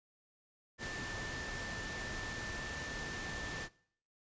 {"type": "tone in noise", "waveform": "sine", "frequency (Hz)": 1777, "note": "A6", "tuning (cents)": 17, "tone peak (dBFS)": -44, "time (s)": [0.78, 3.69], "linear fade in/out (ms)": 50, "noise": "pink", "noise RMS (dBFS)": -43, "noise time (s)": [0.78, 3.69], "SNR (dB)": -4, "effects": ["noise-tail reverb RT60 0.6 s tail -21 dB re dry", "resampled to 16000 Hz"]}